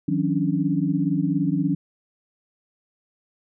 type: tone cluster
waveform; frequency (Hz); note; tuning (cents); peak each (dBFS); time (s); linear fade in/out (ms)
sine; 158.9 / 183 / 274 / 291.1; D#3 / F#3 / C#4 / D4; +37 / -19 / -20 / -15; -25; 0.08-1.75; 5
effects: none